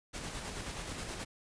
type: noise with tremolo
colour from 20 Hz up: pink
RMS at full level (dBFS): -40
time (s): 0.13-1.25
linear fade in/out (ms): 20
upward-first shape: square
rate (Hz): 9.4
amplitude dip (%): 30
effects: resampled to 22050 Hz